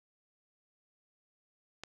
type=click; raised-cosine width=0.2 ms; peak=-24 dBFS; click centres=1.836 s; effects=9-bit